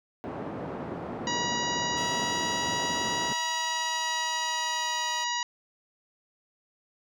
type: band-pass noise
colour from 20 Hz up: pink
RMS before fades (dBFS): -36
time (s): 0.24-3.33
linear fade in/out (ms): 0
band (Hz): 170 to 840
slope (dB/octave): 12
type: harmonic tone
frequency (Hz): 962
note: B5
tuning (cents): -46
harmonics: 1 / 2 / 3 / 4 / 5 / 6 / 7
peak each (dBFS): -31 / -34 / -36 / -37 / -38 / -39 / -39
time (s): 1.27-5.43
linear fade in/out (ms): 2
type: tone with pitch glide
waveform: 10% pulse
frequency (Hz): 659.3 to 624.5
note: E5 to D#5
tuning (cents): 0 to +6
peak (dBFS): -32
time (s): 1.96-5.25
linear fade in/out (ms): 20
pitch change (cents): -94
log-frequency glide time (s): 3.17-5.1
effects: none